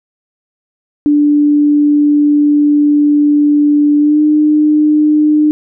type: tone with pitch glide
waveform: sine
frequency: 293.7 to 302.3 Hz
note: D4 to D#4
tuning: 0 to -50 cents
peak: -6 dBFS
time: 1.06-5.51 s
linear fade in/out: 0 ms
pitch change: +50 cents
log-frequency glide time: 3.98-4.21 s
effects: none